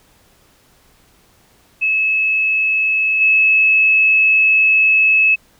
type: tone with level steps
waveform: sine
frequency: 2592 Hz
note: E7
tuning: 30 cents flat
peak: -13 / -9 dBFS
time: 1.81-5.36 s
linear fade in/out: 20 ms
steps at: 3.2 s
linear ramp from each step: 20 ms
effects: pink hiss -53 dBFS RMS until 5.59 s